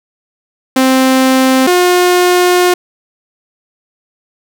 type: tone pair in turn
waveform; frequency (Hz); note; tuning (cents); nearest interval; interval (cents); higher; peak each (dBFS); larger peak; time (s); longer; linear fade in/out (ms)
sawtooth; 261.6 / 358.4; C4 / F4; 0 / +45; perfect fourth; 545; second; -3; neither; 0.76-1.67 / 1.67-2.74; second; 5
effects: none